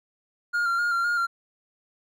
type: tone with vibrato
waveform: triangle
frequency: 1400 Hz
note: F6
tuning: 4 cents sharp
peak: -20 dBFS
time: 0.53-1.27 s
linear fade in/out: 20 ms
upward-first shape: square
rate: 3.9 Hz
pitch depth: 26 cents each way
effects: none